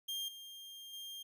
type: tone with level steps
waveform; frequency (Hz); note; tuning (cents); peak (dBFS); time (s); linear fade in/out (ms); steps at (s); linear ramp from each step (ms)
40% pulse; 3201; G7; +36; -37 / -48 / -44; 0.08-1.23; 10; 0.28 / 0.93; 5
effects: none